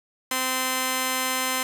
5% pulse tone pair together, 258.5 / 1034 Hz, C4 / C6, -21 / -21 cents, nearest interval 2 octaves, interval 2400 cents, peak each -15 / -16 dBFS, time 0.31-1.63 s, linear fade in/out 2 ms, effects none

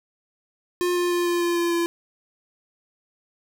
square tone with pitch steps, 355.2 / 352.7 / 350.3 / 347.9 / 345.5 / 343.1 / 340.7 Hz, F4 / F4 / F4 / F4 / F4 / F4 / F4, +29 / +17 / +5 / -7 / -19 / -31 / -43 cents, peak -21 dBFS, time 0.81-1.86 s, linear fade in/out 0 ms, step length 150 ms, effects none

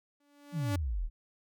sawtooth tone with exponential growth, 288.1 Hz, D4, 33 cents flat, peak -27 dBFS, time 0.2-0.76 s, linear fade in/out 5 ms, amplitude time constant 120 ms
sine exponential sweep, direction down, 185 to 33.29 Hz, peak -30 dBFS, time 0.52-1.1 s, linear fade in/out 50 ms
effects none

